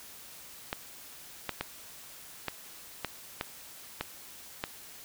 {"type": "clicks", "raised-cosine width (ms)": 0.3, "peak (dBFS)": -15, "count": 8, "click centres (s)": [0.729, 1.493, 1.61, 2.483, 3.047, 3.411, 4.01, 4.639], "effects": ["white hiss -49 dBFS RMS until 5.04 s"]}